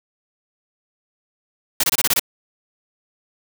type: noise bursts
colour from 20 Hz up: white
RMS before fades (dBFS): -17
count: 7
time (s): 1.8-2.196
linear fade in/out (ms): 5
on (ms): 36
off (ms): 24
effects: none